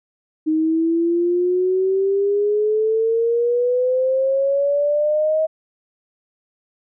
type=exponential sweep; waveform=sine; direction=up; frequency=310.6 to 636 Hz; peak=-15 dBFS; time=0.46-5.47 s; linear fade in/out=20 ms; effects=none